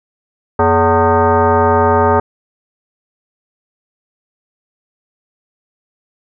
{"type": "tone with frequency modulation", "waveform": "sine", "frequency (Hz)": 240, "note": "B3", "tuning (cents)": -49, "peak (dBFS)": -8, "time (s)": [0.59, 2.2], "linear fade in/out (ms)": 5, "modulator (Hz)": 330, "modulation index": 3, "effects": []}